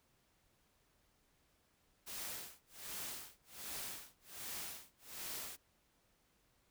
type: noise with tremolo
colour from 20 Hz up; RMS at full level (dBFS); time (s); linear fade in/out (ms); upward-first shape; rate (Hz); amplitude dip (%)
white; -44; 2.06-5.57; 20; sine; 1.3; 100
effects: pink hiss -75 dBFS RMS until 6.7 s